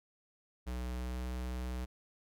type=tone with pitch glide; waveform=square; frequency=61.74 to 62.42 Hz; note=B1 to B1; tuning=0 to +19 cents; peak=-37 dBFS; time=0.66-1.86 s; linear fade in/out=20 ms; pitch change=+19 cents; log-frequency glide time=0.94-1.22 s; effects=none